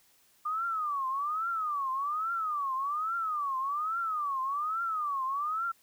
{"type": "tone with vibrato", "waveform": "sine", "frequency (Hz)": 1200, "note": "D6", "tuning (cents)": 37, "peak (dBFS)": -29, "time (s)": [0.45, 5.72], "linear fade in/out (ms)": 10, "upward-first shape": "triangle", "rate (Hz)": 1.2, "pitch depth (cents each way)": 260, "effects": ["white hiss -65 dBFS RMS until 5.82 s"]}